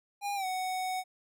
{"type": "tone with pitch glide", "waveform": "square", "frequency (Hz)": [811, 743.7], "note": ["G#5", "F#5"], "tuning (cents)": [-41, 9], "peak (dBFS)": -32, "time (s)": [0.21, 1.04], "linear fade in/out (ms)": 50, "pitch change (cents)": -150, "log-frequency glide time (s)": [0.35, 0.46], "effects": []}